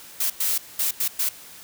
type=noise bursts at uneven times; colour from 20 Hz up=blue; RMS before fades=-23 dBFS; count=5; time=0.2-0.3 / 0.4-0.58 / 0.79-0.91 / 1-1.08 / 1.19-1.29 s; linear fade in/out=5 ms; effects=white hiss -44 dBFS RMS until 1.63 s